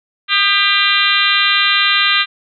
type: harmonic tone with a mistuned harmonic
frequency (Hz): 397.8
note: G4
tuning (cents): +25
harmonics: 3 / 4 / 5 / 6 / 7 / 8 / 9 / 10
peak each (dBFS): -19 / -19 / -19 / -19 / -19 / -19 / -19 / -19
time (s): 0.28-2.26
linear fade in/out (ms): 50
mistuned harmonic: 3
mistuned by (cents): +43
effects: none